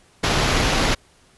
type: noise with sample-and-hold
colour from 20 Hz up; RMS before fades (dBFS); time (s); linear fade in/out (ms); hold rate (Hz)
pink; -19; 0.23-0.95; 10; 8820
effects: pink hiss -55 dBFS RMS until 1.37 s + resampled to 24000 Hz